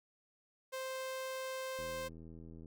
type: tone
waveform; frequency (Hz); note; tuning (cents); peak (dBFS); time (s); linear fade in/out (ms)
sawtooth; 523.3; C5; 0; -35; 0.72-2.09; 20
type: click train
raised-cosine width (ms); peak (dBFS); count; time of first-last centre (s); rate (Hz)
3; -40; 72; 1.79-2.658; 81.8
effects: MP3 96 kbps